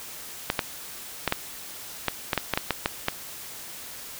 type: clicks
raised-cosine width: 0.3 ms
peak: -6 dBFS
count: 12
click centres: 0.501 / 0.592 / 1.277 / 1.324 / 2.083 / 2.332 / 2.377 / 2.537 / 2.575 / 2.707 / 2.859 / 3.084 s
effects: white hiss -40 dBFS RMS until 4.19 s